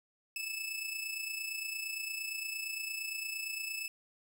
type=tone with amplitude modulation; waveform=sawtooth; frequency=2616 Hz; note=E7; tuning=14 cents flat; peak=-31 dBFS; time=0.36-3.88 s; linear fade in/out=2 ms; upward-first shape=sine; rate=28.7 Hz; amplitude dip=55%; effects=none